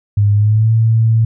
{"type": "tone with pitch glide", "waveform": "sine", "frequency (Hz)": [102.7, 112.64], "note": ["G#2", "A2"], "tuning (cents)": [-19, 41], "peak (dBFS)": -8, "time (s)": [0.17, 1.25], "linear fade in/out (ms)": 5, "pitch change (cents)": 160, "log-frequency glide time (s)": [0.33, 0.72], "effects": []}